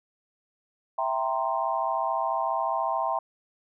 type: chord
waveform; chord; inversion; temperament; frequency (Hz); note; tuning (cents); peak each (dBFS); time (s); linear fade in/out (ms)
sine; C dominant seventh; first; equal; 659.3 / 784 / 932.3 / 1046.5; E5 / G5 / Bb5 / C6; 0 / 0 / 0 / 0; -30; 0.98-3.19; 5
effects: none